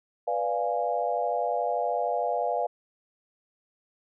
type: chord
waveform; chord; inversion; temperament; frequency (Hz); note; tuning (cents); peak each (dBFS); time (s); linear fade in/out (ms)
sine; B diminished seventh; none; equal; 493.9 / 587.3 / 698.5 / 830.6; B4 / D5 / F5 / Ab5; 0 / 0 / 0 / 0; -31 / -31 / -28 / -32; 0.27-2.67; 10
effects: none